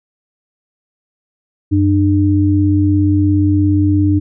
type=tone pair together; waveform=sine; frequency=94.3 / 300 Hz; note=F#2 / D4; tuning=+33 / +37 cents; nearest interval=octave + minor sixth; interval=2004 cents; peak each=-12 dBFS; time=1.71-4.2 s; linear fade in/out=20 ms; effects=none